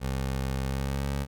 20% pulse tone with pitch glide, 66.4 to 69.38 Hz, C2 to C#2, +26 to +2 cents, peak -23 dBFS, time 0-1.27 s, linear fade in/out 50 ms, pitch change +76 cents, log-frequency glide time 0.62-1.1 s, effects none

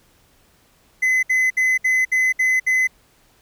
triangle tone bursts, 2031 Hz, B6, 48 cents sharp, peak -13 dBFS, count 7, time 1.02-2.874 s, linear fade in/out 10 ms, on 210 ms, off 64 ms, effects pink hiss -57 dBFS RMS until 3.41 s

